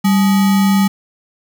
sine tone with sample-and-hold, 196 Hz, G3, in tune, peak -9 dBFS, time 0.04-0.88 s, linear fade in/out 10 ms, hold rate 1050 Hz, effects none

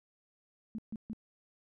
sine tone bursts, 220 Hz, A3, in tune, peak -36 dBFS, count 3, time 0.75-1.132 s, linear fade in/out 0 ms, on 34 ms, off 140 ms, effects none

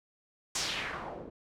white noise with low-pass filter sweep, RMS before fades -37 dBFS, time 0.55-1.3 s, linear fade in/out 5 ms, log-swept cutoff 7100 to 340 Hz, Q 1.9, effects none

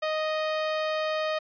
sawtooth tone, 622.3 Hz, D#5, in tune, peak -22 dBFS, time 0.02-1.39 s, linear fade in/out 10 ms, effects resampled to 11025 Hz

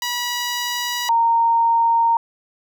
10% pulse / sine tone pair in turn, 971 / 923.8 Hz, B5 / A#5, -30 / -16 cents, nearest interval minor second, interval 86 cents, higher first, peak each -13 dBFS, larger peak neither, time 0.02-1.09 / 1.09-2.17 s, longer second, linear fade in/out 2 ms, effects none

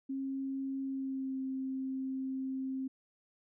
sine tone with pitch glide, 269.5 to 264.3 Hz, C#4 to C4, -49 to +18 cents, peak -34 dBFS, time 0.09-2.88 s, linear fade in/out 10 ms, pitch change -33 cents, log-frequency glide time 0.84-1.4 s, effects none

